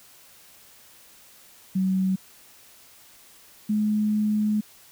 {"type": "tone pair in turn", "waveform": "sine", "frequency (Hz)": [188.8, 211.9], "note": ["F#3", "G#3"], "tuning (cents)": [35, 35], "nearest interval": "major second", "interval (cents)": 200, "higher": "second", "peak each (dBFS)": -20, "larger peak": "neither", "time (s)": [[1.75, 2.16], [3.69, 4.61]], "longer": "second", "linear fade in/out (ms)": 10, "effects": ["white hiss -52 dBFS RMS until 4.91 s"]}